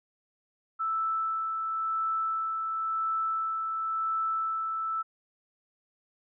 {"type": "tone with tremolo", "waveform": "sine", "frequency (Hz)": 1318.5, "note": "E6", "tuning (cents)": 0, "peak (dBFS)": -26, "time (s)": [0.79, 5.03], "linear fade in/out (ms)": 20, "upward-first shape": "sine", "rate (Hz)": 0.95, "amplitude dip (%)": 30, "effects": []}